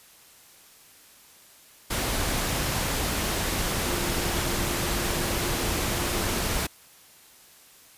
sine tone in noise, 349.2 Hz, F4, in tune, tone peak -36 dBFS, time 3.85-6.41 s, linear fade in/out 10 ms, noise pink, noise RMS -27 dBFS, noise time 1.9-6.67 s, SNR -12 dB, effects white hiss -53 dBFS RMS until 7.97 s + resampled to 32000 Hz

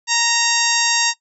harmonic tone with a mistuned harmonic, 933 Hz, A#5, 1 cent sharp, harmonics 1 / 2 / 3 / 4 / 5 / 6 / 7 / 8, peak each -23 / -23 / -23 / -23 / -23 / -23 / -23 / -23 dBFS, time 0.07-1.14 s, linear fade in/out 50 ms, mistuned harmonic 3, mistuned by -29 cents, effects noise-tail reverb RT60 0.1 s tail -19 dB re dry

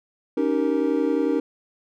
triangle chord, Eb dominant seventh, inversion third, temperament just, 280 / 311.1 / 388.9 / 466.7 Hz, Db4 / Eb4 / G4 / Bb4, +18 / 0 / -14 / +2 cents, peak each -22 / -22 / -26 / -23 dBFS, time 0.37-1.4 s, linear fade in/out 5 ms, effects none

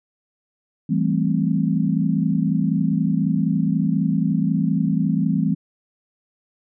sine chord, A minor seventh, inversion second, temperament equal with one note detuned, 165.39 / 196 / 220 / 261.6 Hz, E3 / G3 / A3 / C4, +6 / 0 / 0 / 0 cents, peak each -21 / -22 / -24 / -24 dBFS, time 0.89-5.55 s, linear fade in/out 10 ms, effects none

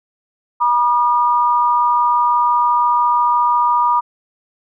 sine tone pair together, 965.1 / 1211 Hz, B5 / D#6, -40 / -47 cents, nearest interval major third, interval 393 cents, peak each -13 / -16 dBFS, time 0.6-4.01 s, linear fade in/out 20 ms, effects none

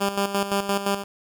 10% pulse tone with tremolo, 199.1 Hz, G3, 27 cents sharp, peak -12 dBFS, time 0-1.04 s, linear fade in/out 20 ms, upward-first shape square, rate 5.8 Hz, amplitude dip 65%, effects none

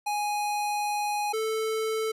square tone pair in turn, 830.6 / 440 Hz, G#5 / A4, 0 / 0 cents, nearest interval major seventh, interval 1100 cents, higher first, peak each -27 dBFS, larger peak neither, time 0.06-1.33 / 1.33-2.12 s, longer first, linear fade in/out 10 ms, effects resampled to 32000 Hz

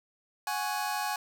sawtooth chord, F# suspended second, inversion none, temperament just, 740 / 832.5 / 1110 Hz, F#5 / G#5 / C#6, 0 / +4 / +2 cents, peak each -32 / -28 / -33 dBFS, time 0.47-1.16 s, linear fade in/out 2 ms, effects none

